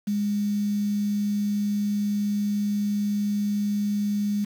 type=tone with quantisation; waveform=sine; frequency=205.5 Hz; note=G#3; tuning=18 cents flat; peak=-22 dBFS; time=0.07-4.45 s; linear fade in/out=10 ms; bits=7; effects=none